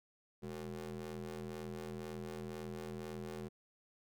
25% pulse ring-modulated tone, 82 Hz, E2, 9 cents flat, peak -36 dBFS, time 0.42-3.49 s, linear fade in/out 20 ms, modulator 289 Hz, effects none

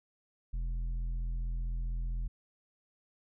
sine tone with tanh clipping, 42.19 Hz, E1, 41 cents sharp, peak -33 dBFS, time 0.53-2.28 s, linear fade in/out 10 ms, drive 7 dB, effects none

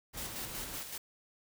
pink noise, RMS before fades -46 dBFS, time 0.13-0.79 s, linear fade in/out 20 ms
white noise with tremolo, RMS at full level -41 dBFS, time 0.17-0.98 s, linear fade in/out 5 ms, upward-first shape square, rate 5.3 Hz, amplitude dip 45%
effects none

